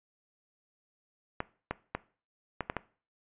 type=clicks; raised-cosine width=0.5 ms; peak=-16 dBFS; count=6; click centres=1.404 / 1.71 / 1.95 / 2.607 / 2.699 / 2.767 s; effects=noise-tail reverb RT60 0.4 s tail -19 dB re dry + resampled to 8000 Hz